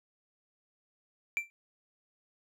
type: tone with exponential decay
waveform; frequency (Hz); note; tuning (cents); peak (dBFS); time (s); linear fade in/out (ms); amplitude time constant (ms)
triangle; 2349; D7; 0; -23; 1.37-1.5; 0; 27
effects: none